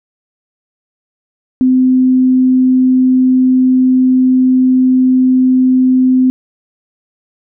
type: tone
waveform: sine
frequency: 256.7 Hz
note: C4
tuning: 33 cents flat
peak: -6 dBFS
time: 1.61-6.3 s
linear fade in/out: 0 ms
effects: none